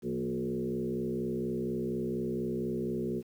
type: tone with frequency modulation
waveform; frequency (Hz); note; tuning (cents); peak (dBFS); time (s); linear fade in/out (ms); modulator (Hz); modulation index
sine; 296; D4; +14; -30; 0.02-3.23; 50; 64.2; 2.2
effects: 10-bit